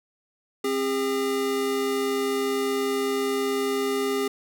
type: tone pair together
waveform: square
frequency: 265.9 / 404.5 Hz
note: C4 / G#4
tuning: +28 / -46 cents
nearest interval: perfect fifth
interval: 726 cents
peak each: -30 / -25 dBFS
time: 0.64-4.28 s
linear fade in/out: 5 ms
effects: none